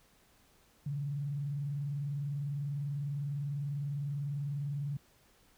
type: tone with vibrato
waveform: sine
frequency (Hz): 142.3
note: C#3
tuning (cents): +46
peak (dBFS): -33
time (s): 0.86-4.97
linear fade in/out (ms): 5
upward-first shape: sine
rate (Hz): 20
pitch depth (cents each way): 110
effects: pink hiss -66 dBFS RMS until 5.57 s